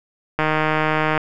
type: click train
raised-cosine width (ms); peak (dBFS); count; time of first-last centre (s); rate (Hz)
0.5; -4; 123; 0.39-1.177; 155
effects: none